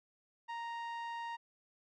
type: tone with low-pass filter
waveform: sawtooth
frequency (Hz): 932.3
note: A#5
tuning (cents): 0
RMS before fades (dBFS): -42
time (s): 0.48-1.37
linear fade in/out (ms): 20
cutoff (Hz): 2600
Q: 0.57
effects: none